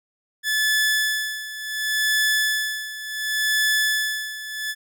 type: tone with tremolo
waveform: sawtooth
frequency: 1730 Hz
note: A6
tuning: 30 cents flat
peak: -14 dBFS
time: 0.43-4.75 s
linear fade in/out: 50 ms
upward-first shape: sine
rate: 0.69 Hz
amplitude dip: 80%
effects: none